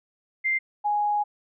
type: tone pair in turn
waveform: sine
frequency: 2093 / 830.6 Hz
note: C7 / G#5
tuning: 0 / 0 cents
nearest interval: octave + major third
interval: 1600 cents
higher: first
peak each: -21 dBFS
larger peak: neither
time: 0.44-0.59 / 0.84-1.24 s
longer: second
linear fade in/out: 20 ms
effects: none